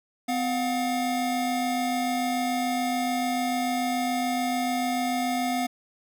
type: tone pair together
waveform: square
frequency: 254.1 / 715.4 Hz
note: B3 / F5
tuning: +49 / +41 cents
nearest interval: octave + tritone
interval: 1792 cents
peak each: -28 dBFS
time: 0.28-5.67 s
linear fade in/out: 10 ms
effects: none